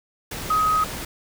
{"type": "tone in noise", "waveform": "sine", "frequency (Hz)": 1261, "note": "D#6", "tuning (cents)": 23, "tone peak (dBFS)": -17, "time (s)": [0.5, 0.84], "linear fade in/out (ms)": 5, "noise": "pink", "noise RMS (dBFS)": -32, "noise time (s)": [0.31, 1.05], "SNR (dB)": 12, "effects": []}